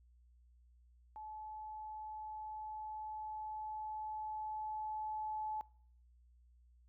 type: tone with level ramp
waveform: sine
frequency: 861 Hz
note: A5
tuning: 38 cents flat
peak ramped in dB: -46 to -38 dBFS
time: 1.16-5.61 s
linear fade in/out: 0 ms
effects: noise-tail reverb RT60 0.6 s tail -23 dB re dry + added 60 Hz sine -63 dBFS peak until 6.88 s